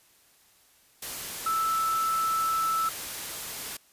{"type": "tone in noise", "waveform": "sine", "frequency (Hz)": 1318.5, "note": "E6", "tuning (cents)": 0, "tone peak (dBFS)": -24, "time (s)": [1.46, 2.89], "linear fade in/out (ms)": 5, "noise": "white", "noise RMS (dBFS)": -36, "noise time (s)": [1.02, 3.77], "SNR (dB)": 9, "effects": ["white hiss -61 dBFS RMS until 3.92 s", "resampled to 32000 Hz"]}